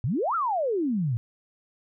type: exponential two-way sweep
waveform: sine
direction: up then down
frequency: 103.83 to 1400 to 108 Hz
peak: -23 dBFS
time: 0.04-1.17 s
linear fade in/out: 0 ms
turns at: 0.35 s
effects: none